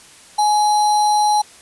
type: tone with sample-and-hold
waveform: sine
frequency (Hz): 840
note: G#5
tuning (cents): +19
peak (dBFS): -12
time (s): 0.38-1.42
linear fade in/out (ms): 10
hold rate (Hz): 4900
effects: white hiss -44 dBFS RMS until 1.61 s + resampled to 24000 Hz